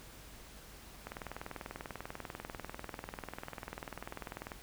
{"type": "click train", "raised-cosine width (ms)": 0.5, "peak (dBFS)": -26, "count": 71, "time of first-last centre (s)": [1.07, 4.518], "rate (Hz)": 20.3, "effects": ["added 50 Hz sine -58 dBFS peak until 4.62 s", "pink hiss -54 dBFS RMS until 4.62 s"]}